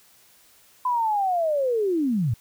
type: linear sweep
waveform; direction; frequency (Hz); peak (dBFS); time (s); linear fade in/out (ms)
sine; down; 1015 to 100; -20; 0.85-2.34; 5
effects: white hiss -56 dBFS RMS until 2.4 s